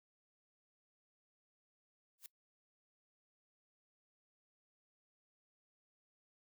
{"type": "noise with exponential growth", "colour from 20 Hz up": "blue", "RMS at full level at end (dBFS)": -45, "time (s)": [2.18, 2.26], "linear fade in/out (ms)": 1, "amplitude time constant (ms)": 16, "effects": ["noise-tail reverb RT60 0.1 s tail -20 dB re dry"]}